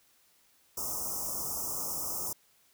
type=band-stop noise; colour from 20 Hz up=white; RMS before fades=-35 dBFS; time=0.77-2.33 s; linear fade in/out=5 ms; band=1300 to 5200 Hz; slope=96 dB/octave; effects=white hiss -66 dBFS RMS until 2.73 s